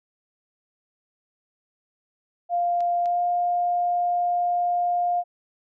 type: tone with pitch glide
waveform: sine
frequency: 698.5 to 705.4 Hz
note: F5 to F5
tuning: 0 to +17 cents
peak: -20 dBFS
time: 2.49-5.24 s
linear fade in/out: 50 ms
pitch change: +17 cents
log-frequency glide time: 3.02-3.2 s
type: clicks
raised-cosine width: 0.2 ms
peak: -27 dBFS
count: 2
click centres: 2.806 / 3.058 s
effects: none